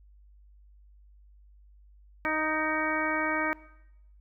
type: harmonic tone with a mistuned harmonic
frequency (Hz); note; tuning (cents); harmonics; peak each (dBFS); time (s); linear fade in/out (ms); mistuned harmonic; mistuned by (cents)
311.1; D#4; 0; 1 / 2 / 3 / 4 / 5 / 6 / 7; -34 / -34 / -34 / -34 / -34 / -34 / -34; 2.25-3.53; 0; 7; +64
effects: noise-tail reverb RT60 0.9 s tail -20 dB re dry + added 50 Hz sine -53 dBFS peak until 4.2 s